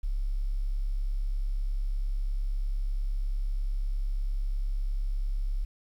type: tone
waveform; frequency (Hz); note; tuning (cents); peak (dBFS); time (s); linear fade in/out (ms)
sine; 34.22; C#1; -22; -26; 0.03-5.65; 10
effects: 10-bit